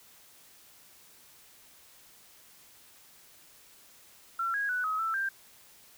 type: tone with pitch steps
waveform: sine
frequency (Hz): 1356 / 1646 / 1485 / 1272 / 1327 / 1582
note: E6 / G#6 / F#6 / D#6 / E6 / G6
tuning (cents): +49 / -16 / +6 / +38 / +11 / +15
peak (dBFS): -28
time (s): 4.39-5.29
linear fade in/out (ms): 5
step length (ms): 150
effects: white hiss -57 dBFS RMS until 5.97 s